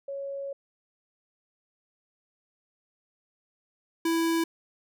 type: tone pair in turn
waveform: sine / square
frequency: 554.4 / 330.3 Hz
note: C#5 / E4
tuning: 0 / +4 cents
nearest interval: major sixth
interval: 896 cents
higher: first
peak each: -32 / -24 dBFS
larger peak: second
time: 0.08-0.53 / 4.05-4.44 s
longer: first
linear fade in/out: 5 ms
effects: none